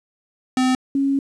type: tone pair in turn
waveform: square / sine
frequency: 256.6 / 275.3 Hz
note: C4 / C#4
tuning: -34 / -12 cents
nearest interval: minor second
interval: 122 cents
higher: second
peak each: -16 dBFS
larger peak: neither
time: 0.57-0.75 / 0.95-1.19 s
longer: second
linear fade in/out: 2 ms
effects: resampled to 22050 Hz + 9-bit